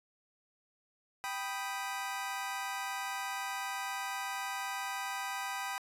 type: chord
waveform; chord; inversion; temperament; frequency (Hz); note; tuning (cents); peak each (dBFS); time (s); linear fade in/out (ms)
25% pulse; G augmented; none; equal; 784 / 987.8 / 1244.5; G5 / B5 / D#6; 0 / 0 / 0; -36 / -36 / -39; 1.24-5.78; 0
effects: resampled to 32000 Hz + 10-bit